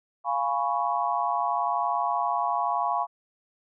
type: chord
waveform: sine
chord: C# dominant seventh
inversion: first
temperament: equal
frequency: 698.5 / 830.6 / 987.8 / 1108.7 Hz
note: E#5 / G#5 / B5 / C#6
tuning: 0 / 0 / 0 / 0 cents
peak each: -29 dBFS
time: 0.24-3.07 s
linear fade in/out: 50 ms
effects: none